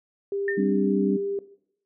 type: tone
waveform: sine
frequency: 398.3 Hz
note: G4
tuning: 28 cents sharp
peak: -25 dBFS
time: 0.32-1.39 s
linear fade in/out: 2 ms
type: tone with exponential decay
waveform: sine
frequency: 1812 Hz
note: A#6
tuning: 50 cents flat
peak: -23 dBFS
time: 0.48-0.72 s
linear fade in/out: 2 ms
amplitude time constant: 51 ms
type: chord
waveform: sine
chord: G suspended fourth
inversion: none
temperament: equal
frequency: 196 / 261.6 / 293.7 Hz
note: G3 / C4 / D4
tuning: 0 / 0 / 0 cents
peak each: -24 / -28 / -25 dBFS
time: 0.57-1.17 s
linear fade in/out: 10 ms
effects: noise-tail reverb RT60 0.7 s tail -17 dB re dry